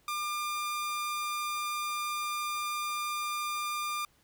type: tone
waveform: sawtooth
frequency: 1199 Hz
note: D6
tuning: 36 cents sharp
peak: -28 dBFS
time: 0.08-4.05 s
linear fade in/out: 2 ms
effects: pink hiss -67 dBFS RMS until 4.23 s